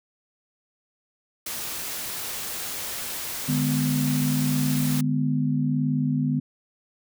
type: noise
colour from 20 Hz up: white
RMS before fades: -32 dBFS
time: 1.46-5.01 s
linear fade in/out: 5 ms
type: chord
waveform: sine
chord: G# diminished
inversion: second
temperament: just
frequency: 149.51 / 207.7 / 249.2 Hz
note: D3 / G#3 / B3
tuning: +31 / 0 / +16 cents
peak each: -24 / -30 / -24 dBFS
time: 3.48-6.4 s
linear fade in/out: 10 ms
effects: none